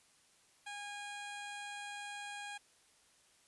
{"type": "tone", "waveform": "15% pulse", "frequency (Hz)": 818, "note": "G#5", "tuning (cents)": -26, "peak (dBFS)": -37, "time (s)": [0.66, 2.58], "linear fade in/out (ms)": 10, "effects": ["white hiss -68 dBFS RMS until 3.47 s", "resampled to 24000 Hz"]}